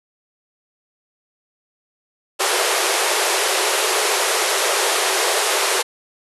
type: band-pass noise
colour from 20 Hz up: pink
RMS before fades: -19 dBFS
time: 2.39-5.83 s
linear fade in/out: 20 ms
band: 360 to 12000 Hz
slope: 96 dB/octave
effects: none